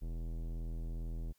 sine tone with tanh clipping, 41.2 Hz, E1, in tune, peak -39 dBFS, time 0.01-1.33 s, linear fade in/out 20 ms, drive 18 dB, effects white hiss -75 dBFS RMS until 1.38 s

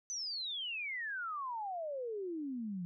sine exponential sweep, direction down, 6160 to 170 Hz, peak -37 dBFS, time 0.1-2.85 s, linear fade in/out 0 ms, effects none

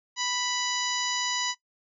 harmonic tone, 987.8 Hz, B5, in tune, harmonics 1 / 2 / 3 / 4 / 5 / 6 / 7, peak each -34 / -34 / -34 / -34 / -34 / -34 / -34 dBFS, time 0.16-1.55 s, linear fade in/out 50 ms, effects noise-tail reverb RT60 0.1 s tail -18 dB re dry

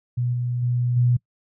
sine tone with level steps, 122.4 Hz, B2, 15 cents flat, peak -20 / -22 / -19 / -15 dBFS, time 0.17-1.17 s, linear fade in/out 10 ms, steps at 0.33 / 0.62 / 0.96 s, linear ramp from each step 10 ms, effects noise-tail reverb RT60 0.1 s tail -24 dB re dry

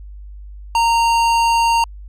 sine tone with hard clipping, 925 Hz, A#5, 14 cents flat, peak -14 dBFS, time 0.75-1.84 s, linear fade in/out 2 ms, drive 15 dB, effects added 50 Hz sine -32 dBFS peak until 2.08 s

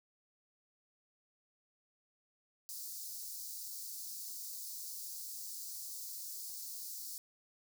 white high-pass noise, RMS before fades -45 dBFS, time 2.69-7.18 s, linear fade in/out 0 ms, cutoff 4400 Hz, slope 48 dB/octave, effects none

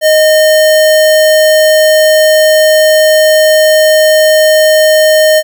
sine tone with sample-and-hold, 622.3 Hz, D#5, in tune, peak -3 dBFS, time 0.01-5.43 s, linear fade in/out 50 ms, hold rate 2450 Hz, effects none

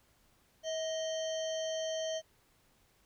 harmonic tone with a mistuned harmonic, 624 Hz, D#5, 5 cents sharp, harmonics 1 / 3 / 5 / 7 / 9 / 10, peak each -34 / -50 / -43 / -54 / -51 / -47 dBFS, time 0.63-2.22 s, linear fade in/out 50 ms, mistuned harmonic 1, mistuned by +43 cents, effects pink hiss -69 dBFS RMS until 3.05 s

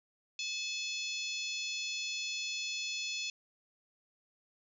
harmonic tone, 860 Hz, A5, 40 cents flat, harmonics 3 / 4 / 5 / 6 / 7 / 8, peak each -39 / -41 / -43 / -45 / -46 / -47 dBFS, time 0.39-3.3 s, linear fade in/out 2 ms, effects none

